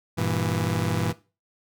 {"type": "chord", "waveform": "sawtooth", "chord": "E diminished", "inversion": "first", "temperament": "just", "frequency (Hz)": [98.89, 118.67, 164.81], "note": ["G2", "Bb2", "E3"], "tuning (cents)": [16, 31, 0], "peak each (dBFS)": -24, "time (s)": [0.17, 1.13], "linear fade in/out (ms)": 20, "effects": ["noise-tail reverb RT60 0.3 s tail -17 dB re dry"]}